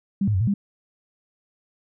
sine tone with pitch steps, 197.2 / 105.8 / 92.9 / 114.6 / 200.5 Hz, G3 / G#2 / F#2 / A#2 / G3, +11 / +33 / +7 / -29 / +39 cents, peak -18 dBFS, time 0.21-0.54 s, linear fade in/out 5 ms, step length 66 ms, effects none

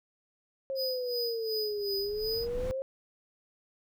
sine exponential two-way sweep, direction down then up, 541 to 392 to 541 Hz, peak -31 dBFS, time 0.7-2.82 s, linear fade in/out 0 ms, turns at 1.97 s
square tone with tremolo, 4978 Hz, D#8, in tune, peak -32 dBFS, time 0.75-2.48 s, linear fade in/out 50 ms, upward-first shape sine, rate 2.7 Hz, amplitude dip 80%
brown noise with exponential growth, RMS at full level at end -34 dBFS, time 1.42-2.71 s, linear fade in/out 0 ms, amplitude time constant 280 ms
effects none

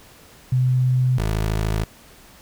sine / 20% pulse tone pair in turn, 127.4 / 53.47 Hz, C3 / A1, -46 / -49 cents, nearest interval octave + minor third, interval 1503 cents, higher first, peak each -15 dBFS, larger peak neither, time 0.52-1.18 / 1.18-1.84 s, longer neither, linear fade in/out 5 ms, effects pink hiss -48 dBFS RMS until 2.41 s

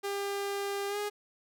sawtooth tone with pitch glide, 400 to 413.6 Hz, G4 to G#4, +35 to -7 cents, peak -28 dBFS, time 0.03-1.1 s, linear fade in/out 20 ms, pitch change +58 cents, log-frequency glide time 0.88-0.98 s, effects none

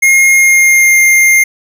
square tone with pitch glide, 2141 to 2113 Hz, C7 to C7, +39 to +16 cents, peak -5 dBFS, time 0.02-1.44 s, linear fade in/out 10 ms, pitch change -23 cents, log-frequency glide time 0.29-0.99 s, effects none

